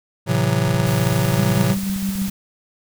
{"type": "chord", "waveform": "square", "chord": "F# half-diminished seventh", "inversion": "first", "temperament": "just", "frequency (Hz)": [111, 133.2, 166.5, 185], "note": ["A2", "C3", "E3", "F#3"], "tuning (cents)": [16, 31, 18, 0], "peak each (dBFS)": [-22, -21, -24, -25], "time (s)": [0.26, 1.76], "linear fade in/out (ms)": 50}
{"type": "click train", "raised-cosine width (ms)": 5, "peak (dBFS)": -21, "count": 26, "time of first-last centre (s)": [0.68, 2.283], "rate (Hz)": 15.6}
{"type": "noise", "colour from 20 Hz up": "white", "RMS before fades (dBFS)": -33, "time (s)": [0.86, 2.3], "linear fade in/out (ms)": 5}
{"type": "tone with tremolo", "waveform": "sine", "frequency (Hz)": 194.6, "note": "G3", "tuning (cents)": -12, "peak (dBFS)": -19, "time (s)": [1.39, 2.3], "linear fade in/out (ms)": 5, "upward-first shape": "square", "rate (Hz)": 6.3, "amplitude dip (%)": 35}
{"effects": []}